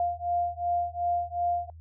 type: beating tone pair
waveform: sine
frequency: 698.5 / 701.2 Hz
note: F5 / F5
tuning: 0 / +7 cents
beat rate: 2.7 Hz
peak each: -29 dBFS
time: 0-1.7 s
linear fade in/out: 2 ms
effects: noise-tail reverb RT60 0.1 s tail -26 dB re dry + added 81 Hz sine -44 dBFS peak until 1.8 s